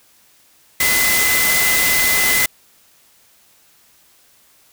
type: tone in noise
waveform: sine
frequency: 2028 Hz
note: B6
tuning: 45 cents sharp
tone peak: -17 dBFS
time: 0.8-2.46 s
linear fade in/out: 5 ms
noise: white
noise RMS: -17 dBFS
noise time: 0.8-2.46 s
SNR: -3 dB
effects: white hiss -53 dBFS RMS until 4.72 s